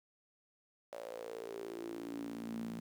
sawtooth tone with high-pass filter sweep, 57 Hz, A#1, 38 cents flat, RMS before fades -44 dBFS, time 0.92-2.8 s, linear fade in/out 5 ms, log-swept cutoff 580 to 200 Hz, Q 7.6, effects 11-bit

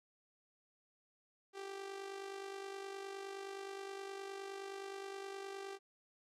sawtooth tone with amplitude modulation, 392 Hz, G4, in tune, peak -38 dBFS, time 1.53-5.79 s, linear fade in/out 50 ms, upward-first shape sine, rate 49.6 Hz, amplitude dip 55%, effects low-pass 8000 Hz 12 dB/octave

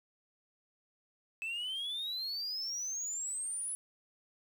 sine exponential sweep, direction up, 2600 to 10270 Hz, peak -33 dBFS, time 1.42-3.75 s, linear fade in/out 0 ms, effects tanh soft clip ceiling -34 dBFS + 10-bit

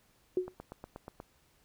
sine tone with exponential decay, 366.5 Hz, F#4, 16 cents flat, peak -23 dBFS, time 0.37-0.54 s, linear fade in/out 2 ms, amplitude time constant 35 ms
click train, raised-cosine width 1 ms, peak -29 dBFS, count 7, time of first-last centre 0.48-1.201 s, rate 8.32 Hz
effects pink hiss -68 dBFS RMS until 1.64 s

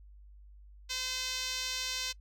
5% pulse tone with band-pass filter, 513 Hz, C5, 34 cents flat, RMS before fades -36 dBFS, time 0.89-2.13 s, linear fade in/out 20 ms, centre 4700 Hz, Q 0.7, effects noise-tail reverb RT60 0.1 s tail -24 dB re dry + added 50 Hz sine -51 dBFS peak until 2.2 s

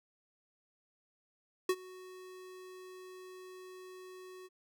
square tone with ADSR envelope, 370 Hz, F#4, in tune, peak -26 dBFS, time 1.69-4.49 s, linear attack 4 ms, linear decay 55 ms, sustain -23 dB, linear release 35 ms, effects none

